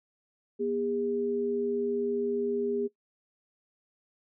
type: tone pair together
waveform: sine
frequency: 241.8 / 406.7 Hz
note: B3 / G#4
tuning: -36 / -36 cents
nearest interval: major sixth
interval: 900 cents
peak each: -33 / -28 dBFS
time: 0.59-2.88 s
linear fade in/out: 20 ms
effects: noise-tail reverb RT60 0.1 s tail -18 dB re dry

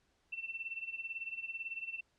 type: tone with tremolo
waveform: sine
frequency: 2688 Hz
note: E7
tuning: 33 cents sharp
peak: -36 dBFS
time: 0.32-2.01 s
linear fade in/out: 10 ms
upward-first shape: sine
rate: 18 Hz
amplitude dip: 80%
effects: pink hiss -75 dBFS RMS until 2.18 s + low-pass 7000 Hz 12 dB/octave

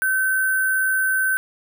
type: tone with sample-and-hold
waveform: sine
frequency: 1534 Hz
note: G6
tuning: 38 cents flat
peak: -17 dBFS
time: 0.02-1.37 s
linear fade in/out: 0 ms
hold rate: 11025 Hz
effects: none

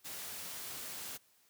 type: noise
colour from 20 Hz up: white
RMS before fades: -44 dBFS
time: 0.04-1.18 s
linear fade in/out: 20 ms
effects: white hiss -69 dBFS RMS until 1.49 s + high-pass 60 Hz 12 dB/octave

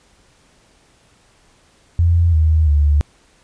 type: tone with pitch steps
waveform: sine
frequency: 85.1 / 78.94 / 73.23 Hz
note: F2 / D#2 / D2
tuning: -44 / +26 / -4 cents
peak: -10 dBFS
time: 1.99-3.01 s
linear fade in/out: 0 ms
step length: 340 ms
effects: pink hiss -54 dBFS RMS until 3.43 s + resampled to 22050 Hz

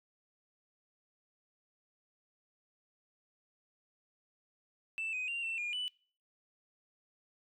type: tone with pitch steps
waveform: sine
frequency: 2653 / 2507 / 2773 / 2688 / 2423 / 2981 Hz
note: E7 / D#7 / F7 / E7 / D#7 / F#7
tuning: +10 / +12 / -13 / +33 / -47 / +12 cents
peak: -33 dBFS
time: 4.98-5.88 s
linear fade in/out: 0 ms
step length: 150 ms
effects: noise-tail reverb RT60 0.4 s tail -23 dB re dry + tanh soft clip ceiling -32 dBFS

